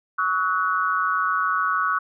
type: tone cluster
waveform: sine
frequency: 1126 / 1286 / 1473 Hz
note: C#6 / E6 / F#6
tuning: +27 / -43 / -8 cents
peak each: -24 dBFS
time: 0.18-1.99 s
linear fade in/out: 10 ms
effects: none